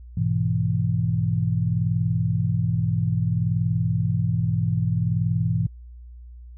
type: chord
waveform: sine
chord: E major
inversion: first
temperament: just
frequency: 103.01 / 123.61 / 164.81 Hz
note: G#2 / B2 / E3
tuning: -14 / +2 / 0 cents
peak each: -24 dBFS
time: 0.17-5.67 s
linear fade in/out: 5 ms
effects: added 60 Hz sine -39 dBFS peak until 6.57 s